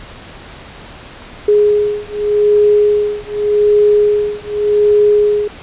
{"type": "beating tone pair", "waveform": "sine", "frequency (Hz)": [416.1, 416.95], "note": ["G#4", "G#4"], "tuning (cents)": [3, 7], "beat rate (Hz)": 0.85, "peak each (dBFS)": -12, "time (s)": [1.48, 5.48], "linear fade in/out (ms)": 5, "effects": ["pink hiss -34 dBFS RMS until 5.62 s", "resampled to 8000 Hz"]}